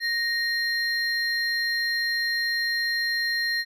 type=tone pair together; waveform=triangle; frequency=1864.7 / 4181 Hz; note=A#6 / C8; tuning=0 / -2 cents; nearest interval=octave + major second; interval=1398 cents; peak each=-23 / -27 dBFS; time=0-3.65 s; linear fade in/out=50 ms; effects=none